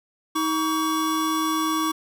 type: tone pair together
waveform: square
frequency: 316.7 / 1132.2 Hz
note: D#4 / C#6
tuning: +31 / +36 cents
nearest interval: octave + minor seventh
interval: 2205 cents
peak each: -25 dBFS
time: 0.35-1.92 s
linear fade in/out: 10 ms
effects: none